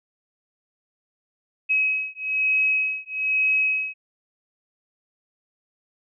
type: beating tone pair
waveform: sine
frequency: 2550 / 2551.1 Hz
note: D#7 / D#7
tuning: +42 / +43 cents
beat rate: 1.1 Hz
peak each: -23 dBFS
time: 1.69-3.94 s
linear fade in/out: 20 ms
effects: none